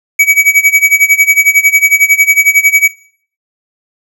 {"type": "tone with tremolo", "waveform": "square", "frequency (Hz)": 2273, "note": "C#7", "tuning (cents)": 43, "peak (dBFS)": -3, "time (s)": [0.19, 2.88], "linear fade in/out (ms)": 5, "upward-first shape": "sine", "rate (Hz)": 11, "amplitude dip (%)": 90, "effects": ["noise-tail reverb RT60 0.5 s tail -17 dB re dry"]}